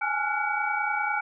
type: tone cluster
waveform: sine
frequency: 823 / 853 / 1380 / 1464 / 2277 Hz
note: G#5 / G#5 / F6 / F#6 / C#7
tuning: -16 / +46 / -21 / -19 / +46 cents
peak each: -31 dBFS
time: 0.01-1.21 s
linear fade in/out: 10 ms
effects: none